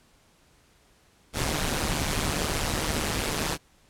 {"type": "noise with amplitude modulation", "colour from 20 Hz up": "pink", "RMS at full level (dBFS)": -24, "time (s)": [1.33, 3.58], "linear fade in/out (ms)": 50, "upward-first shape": "sine", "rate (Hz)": 150, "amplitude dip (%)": 80, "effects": ["pink hiss -61 dBFS RMS until 3.89 s", "low-pass 11000 Hz 12 dB/octave"]}